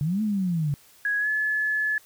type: linear two-way sweep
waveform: sine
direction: up then down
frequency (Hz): 138.59 to 220.2 to 138.59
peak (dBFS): -22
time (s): 0.01-0.74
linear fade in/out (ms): 0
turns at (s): 0.22
type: tone with pitch glide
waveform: sine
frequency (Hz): 1664 to 1717.7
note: G#6 to A6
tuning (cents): +3 to -42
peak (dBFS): -22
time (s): 1.05-1.98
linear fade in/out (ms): 2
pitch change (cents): +55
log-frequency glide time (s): 1.19-1.28
effects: white hiss -55 dBFS RMS until 2.05 s